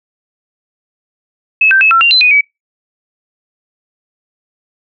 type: tone with pitch steps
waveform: sine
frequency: 2590 / 1560 / 2592 / 1349 / 2775 / 4056 / 2482 / 2280 Hz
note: E7 / G6 / E7 / E6 / F7 / B7 / D#7 / C#7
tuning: -31 / -9 / -30 / +40 / -12 / +45 / -5 / +48 cents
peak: -5 dBFS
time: 1.61-2.41 s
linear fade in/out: 5 ms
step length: 100 ms
effects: noise-tail reverb RT60 0.2 s tail -26 dB re dry